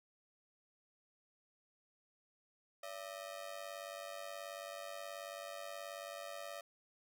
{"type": "ring-modulated tone", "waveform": "sawtooth", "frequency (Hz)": 622.3, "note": "D#5", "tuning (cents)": 0, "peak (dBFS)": -38, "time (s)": [2.83, 6.61], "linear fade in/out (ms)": 5, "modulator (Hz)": 49.3, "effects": []}